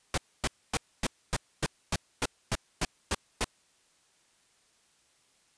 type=noise bursts; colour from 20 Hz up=pink; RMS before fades=-28 dBFS; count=12; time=0.14-3.444 s; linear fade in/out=2 ms; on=37 ms; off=260 ms; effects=white hiss -67 dBFS RMS until 5.57 s + resampled to 22050 Hz